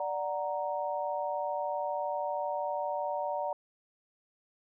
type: chord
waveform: sine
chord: D augmented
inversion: none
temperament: equal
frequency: 587.3 / 740 / 932.3 Hz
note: D5 / F#5 / A#5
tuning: 0 / 0 / 0 cents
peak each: -34 / -36 / -35 dBFS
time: 0-3.53 s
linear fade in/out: 2 ms
effects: none